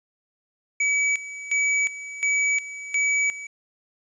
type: tone with tremolo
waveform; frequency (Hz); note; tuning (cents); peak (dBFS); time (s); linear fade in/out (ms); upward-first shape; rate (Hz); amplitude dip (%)
square; 2283; D7; -50; -20; 0.8-3.47; 5; square; 1.4; 80
effects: resampled to 22050 Hz + 10-bit